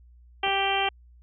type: harmonic tone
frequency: 392 Hz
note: G4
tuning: in tune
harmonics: 1 / 2 / 3 / 4 / 5 / 6 / 7 / 8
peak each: -32 / -26 / -34 / -35 / -35 / -32 / -31 / -30 dBFS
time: 0.43-0.89 s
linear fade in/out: 5 ms
type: clicks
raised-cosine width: 1 ms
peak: -27 / -26 dBFS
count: 2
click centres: 0.467 / 0.48 s
effects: added 60 Hz sine -50 dBFS peak until 1.22 s